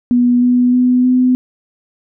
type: tone with pitch steps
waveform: sine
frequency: 244.2 / 247 / 249.9 / 252.8 Hz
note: B3 / B3 / B3 / B3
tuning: -19 / 0 / +21 / +41 cents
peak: -8 dBFS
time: 0.11-1.35 s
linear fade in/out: 0 ms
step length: 310 ms
effects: none